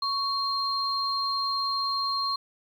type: tone pair together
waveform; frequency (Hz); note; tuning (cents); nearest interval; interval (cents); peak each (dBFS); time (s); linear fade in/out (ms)
sine; 1111 / 4195; C#6 / C8; +4 / +4; octave + major seventh; 2300; -28; 0.02-2.36; 5
effects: 9-bit